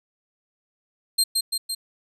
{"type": "tone with echo", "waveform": "25% pulse", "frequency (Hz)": 4186, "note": "C8", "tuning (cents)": 0, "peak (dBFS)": -12, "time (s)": [1.18, 1.24], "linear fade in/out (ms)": 10, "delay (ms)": 170, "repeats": 3, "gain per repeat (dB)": -3, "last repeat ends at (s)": 1.75, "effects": []}